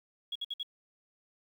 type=tone bursts; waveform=sine; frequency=3331 Hz; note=G#7; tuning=4 cents sharp; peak=-33 dBFS; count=4; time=0.32-0.631 s; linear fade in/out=5 ms; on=35 ms; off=57 ms; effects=10-bit